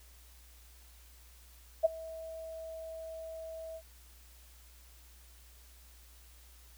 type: tone with ADSR envelope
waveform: sine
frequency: 648 Hz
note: E5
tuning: 30 cents flat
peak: -19 dBFS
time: 1.83-3.82 s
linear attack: 22 ms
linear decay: 17 ms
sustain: -22 dB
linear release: 61 ms
effects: added 60 Hz sine -56 dBFS peak until 6.77 s + white hiss -61 dBFS RMS until 6.77 s